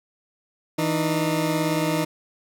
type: tone pair together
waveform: 20% pulse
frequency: 161.62 / 305.1 Hz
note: E3 / D#4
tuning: -34 / -34 cents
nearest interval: major seventh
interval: 1100 cents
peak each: -19 dBFS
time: 0.78-2.05 s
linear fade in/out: 10 ms
effects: none